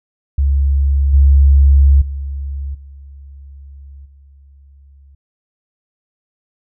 sine tone with level steps, 69.3 Hz, C#2, in tune, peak -10 / -5 / -20 / -33 / -41 dBFS, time 0.38-5.15 s, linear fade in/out 5 ms, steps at 1.13 / 2.01 / 2.74 / 4.05 s, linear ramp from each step 10 ms, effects none

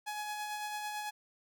sawtooth tone with tremolo, 841 Hz, G#5, 22 cents sharp, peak -32 dBFS, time 0.06-1.11 s, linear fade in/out 20 ms, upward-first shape sine, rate 9 Hz, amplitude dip 30%, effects none

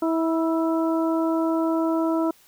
harmonic tone with a mistuned harmonic, 325.5 Hz, E4, 22 cents flat, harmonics 1 / 2 / 3 / 4, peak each -21 / -27 / -31 / -33 dBFS, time 0.02-2.31 s, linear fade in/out 5 ms, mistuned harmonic 4, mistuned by +26 cents, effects white hiss -56 dBFS RMS until 2.47 s

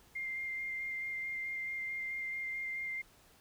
sine tone with vibrato, 2104 Hz, C7, 9 cents sharp, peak -36 dBFS, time 0.15-3.02 s, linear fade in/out 10 ms, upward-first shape square, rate 4.6 Hz, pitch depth 9 cents each way, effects pink hiss -63 dBFS RMS until 3.4 s

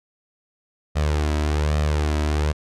sawtooth tone with flanger, 75.1 Hz, D2, 39 cents sharp, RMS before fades -21 dBFS, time 0.95-2.53 s, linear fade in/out 20 ms, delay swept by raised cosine 1.6 to 3.1 ms, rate 1.2 Hz, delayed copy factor +0.55, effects low-pass 8000 Hz 12 dB/octave

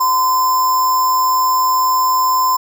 sine tone with sample-and-hold, 1022 Hz, C6, 41 cents flat, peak -11 dBFS, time 0-2.57 s, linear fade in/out 10 ms, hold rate 6300 Hz, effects none

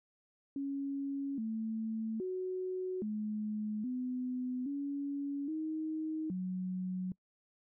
sine tone with pitch steps, 277.5 / 221.7 / 370.3 / 212.7 / 252 / 282.2 / 314 / 184.4 Hz, C#4 / A3 / F#4 / G#3 / B3 / C#4 / D#4 / F#3, +2 / +13 / +1 / +42 / +35 / +31 / +16 / -6 cents, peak -34 dBFS, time 0.56-7.12 s, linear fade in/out 2 ms, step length 820 ms, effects noise-tail reverb RT60 0.1 s tail -24 dB re dry

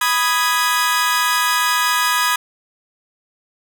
sawtooth chord, G# minor, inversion first, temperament equal, 987.8 / 1244.5 / 1661.2 Hz, B5 / D#6 / G#6, 0 / 0 / 0 cents, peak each -16 dBFS, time 0.01-2.36 s, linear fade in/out 5 ms, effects none

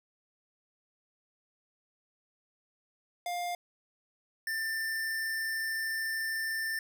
square tone pair in turn, 704 / 1786.8 Hz, F5 / A6, +14 / +26 cents, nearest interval octave + major third, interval 1612 cents, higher second, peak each -33 / -32 dBFS, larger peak second, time 3.26-3.55 / 4.47-6.79 s, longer second, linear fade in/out 2 ms, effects none

